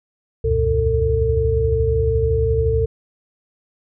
sine tone cluster, 68.8 / 80.4 / 94.3 / 120 / 448.4 Hz, C#2 / E2 / F#2 / B2 / A4, -12 / -43 / +33 / -49 / +33 cents, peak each -20 / -26 / -26 / -23 / -18 dBFS, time 0.44-2.86 s, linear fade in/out 10 ms, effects none

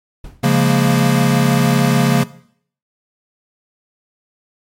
brown noise with exponential decay, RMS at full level -27 dBFS, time 0.24-0.5 s, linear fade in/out 5 ms, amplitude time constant 55 ms
square chord, Bb minor seventh, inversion first, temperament equal, 138.59 / 174.61 / 207.7 / 233.1 Hz, Db3 / F3 / Ab3 / Bb3, 0 / 0 / 0 / 0 cents, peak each -15 / -18 / -21 / -17 dBFS, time 0.43-2.24 s, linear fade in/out 10 ms
effects noise-tail reverb RT60 0.6 s tail -18 dB re dry + MP3 64 kbps

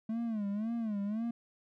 triangle tone with vibrato, 216.4 Hz, A3, 29 cents flat, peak -30 dBFS, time 0.09-1.31 s, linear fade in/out 5 ms, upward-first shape sine, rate 1.9 Hz, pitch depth 140 cents each way, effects none

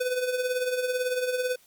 square tone with tremolo, 502 Hz, B4, 28 cents sharp, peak -23 dBFS, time 0-1.56 s, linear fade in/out 10 ms, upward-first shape triangle, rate 18 Hz, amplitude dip 65%, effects white hiss -59 dBFS RMS until 1.66 s + MP3 96 kbps

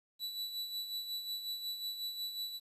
45% pulse tone with tremolo, 3951 Hz, B7, in tune, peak -36 dBFS, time 0.19-2.6 s, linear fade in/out 50 ms, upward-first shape sine, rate 5.5 Hz, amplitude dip 55%, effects resampled to 32000 Hz + 11-bit

